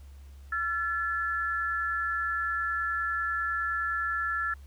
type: tone pair together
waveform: sine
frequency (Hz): 1355 / 1725.5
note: E6 / A6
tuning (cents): +47 / -34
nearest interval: major third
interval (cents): 419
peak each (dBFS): -30 / -30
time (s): 0.52-4.54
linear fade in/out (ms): 5
effects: added 69 Hz sine -45 dBFS peak until 4.66 s + pink hiss -63 dBFS RMS until 4.66 s